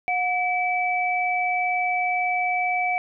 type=tone pair together; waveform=sine; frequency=726 / 2301 Hz; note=F#5 / D7; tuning=-33 / -36 cents; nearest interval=octave + minor sixth; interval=1997 cents; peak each=-23 / -24 dBFS; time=0.08-2.98 s; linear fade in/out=0 ms; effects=none